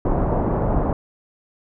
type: low-pass noise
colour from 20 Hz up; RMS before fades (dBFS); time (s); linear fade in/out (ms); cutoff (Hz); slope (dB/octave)
pink; -20; 0.05-0.93; 2; 970; 24
effects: none